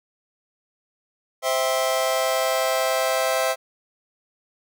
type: chord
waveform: sawtooth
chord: C major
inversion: none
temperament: just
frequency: 523.3 / 654.1 / 784.9 Hz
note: C5 / E5 / G5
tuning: 0 / -14 / +2 cents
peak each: -20 / -19 / -24 dBFS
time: 1.42-3.56 s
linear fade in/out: 50 ms
effects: none